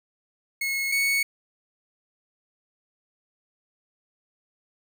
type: tone pair in turn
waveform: 40% pulse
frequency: 2179 / 2217 Hz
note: C#7 / C#7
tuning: -30 / 0 cents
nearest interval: unison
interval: 30 cents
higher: second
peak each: -24 / -20 dBFS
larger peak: second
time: 0.61-0.92 / 0.92-1.23 s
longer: neither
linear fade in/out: 5 ms
effects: none